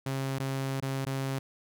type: tone with dropouts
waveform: sawtooth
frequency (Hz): 135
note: C#3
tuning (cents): -45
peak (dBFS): -26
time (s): 0.06-1.39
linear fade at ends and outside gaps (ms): 5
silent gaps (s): 0.386-0.398 / 0.804-0.824 / 1.051-1.065
effects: none